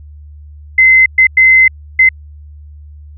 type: tone bursts at uneven times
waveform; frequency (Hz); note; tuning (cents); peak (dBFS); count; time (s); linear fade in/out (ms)
sine; 2058; C7; -29; -3; 4; 0.78-1.06 / 1.18-1.27 / 1.37-1.68 / 1.99-2.09; 5
effects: added 74 Hz sine -31 dBFS peak until 3.17 s